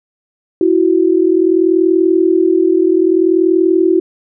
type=tone pair together; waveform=sine; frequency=331.5 / 372.1 Hz; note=E4 / F#4; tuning=+10 / +10 cents; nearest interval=major second; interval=200 cents; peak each=-11 dBFS; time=0.61-4 s; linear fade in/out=2 ms; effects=none